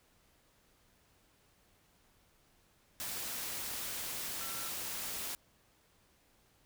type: tone in noise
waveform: sine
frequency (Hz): 1351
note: E6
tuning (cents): +42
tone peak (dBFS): -49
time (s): 4.41-4.69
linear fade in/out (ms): 0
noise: white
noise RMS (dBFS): -40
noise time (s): 3-5.35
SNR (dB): -12
effects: pink hiss -69 dBFS RMS until 6.65 s